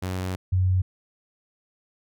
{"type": "tone pair in turn", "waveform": ["sawtooth", "sine"], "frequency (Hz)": [92.6, 92.6], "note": ["F#2", "F#2"], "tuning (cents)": [2, 2], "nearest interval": "unison", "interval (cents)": 0, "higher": "neither", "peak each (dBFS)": [-23, -18], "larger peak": "second", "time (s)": [[0.02, 0.36], [0.52, 0.82]], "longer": "first", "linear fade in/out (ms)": 10, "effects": []}